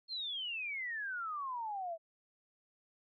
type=exponential sweep; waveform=sine; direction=down; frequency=4300 to 640 Hz; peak=-37 dBFS; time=0.08-1.98 s; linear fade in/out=50 ms; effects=none